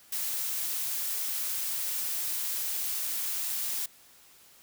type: noise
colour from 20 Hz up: blue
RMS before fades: -32 dBFS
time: 0.12-3.86 s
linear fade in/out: 5 ms
effects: white hiss -57 dBFS RMS until 4.62 s